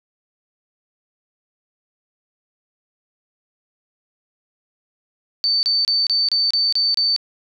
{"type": "tone bursts", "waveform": "sine", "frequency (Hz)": 4553, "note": "C#8", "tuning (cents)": 45, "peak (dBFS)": -15, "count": 8, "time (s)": [5.44, 7.163], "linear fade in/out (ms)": 0, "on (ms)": 190, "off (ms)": 29, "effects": []}